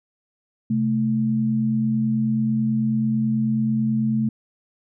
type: tone pair together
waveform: sine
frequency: 130.81 / 220 Hz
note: C3 / A3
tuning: 0 / 0 cents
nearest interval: major sixth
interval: 900 cents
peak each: -25 / -19 dBFS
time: 0.7-4.29 s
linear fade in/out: 5 ms
effects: none